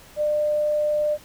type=tone; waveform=sine; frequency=599 Hz; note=D5; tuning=34 cents sharp; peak=-19 dBFS; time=0.16-1.18 s; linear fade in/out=50 ms; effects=pink hiss -48 dBFS RMS until 1.24 s